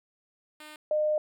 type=tone pair in turn; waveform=5% pulse / sine; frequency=304.4 / 608.8 Hz; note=D#4 / D#5; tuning=-38 / -38 cents; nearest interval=octave; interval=1200 cents; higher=second; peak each=-33 / -23 dBFS; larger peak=second; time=0.6-0.76 / 0.91-1.18 s; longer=second; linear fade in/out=2 ms; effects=none